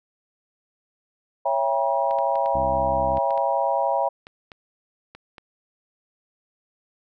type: chord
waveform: sine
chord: C# diminished seventh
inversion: none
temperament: just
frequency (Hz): 554.4 / 665.2 / 798.3 / 957.9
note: C#5 / E5 / G5 / Bb5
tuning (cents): 0 / +16 / +31 / +47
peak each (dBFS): -25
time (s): 1.45-4.09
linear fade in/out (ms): 10
type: clicks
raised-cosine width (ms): 0.3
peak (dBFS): -25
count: 11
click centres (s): 2.11 / 2.187 / 2.356 / 2.46 / 3.172 / 3.307 / 3.377 / 4.269 / 4.518 / 5.15 / 5.382
type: harmonic tone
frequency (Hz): 65.5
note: C2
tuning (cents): +2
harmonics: 1 / 2 / 3 / 4 / 5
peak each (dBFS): -32 / -35 / -37 / -38 / -39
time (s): 2.54-3.19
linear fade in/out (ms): 10
effects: none